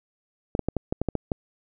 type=clicks; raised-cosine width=2 ms; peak=-11 dBFS; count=9; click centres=0.551 / 0.593 / 0.686 / 0.767 / 0.925 / 1.016 / 1.087 / 1.153 / 1.318 s; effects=none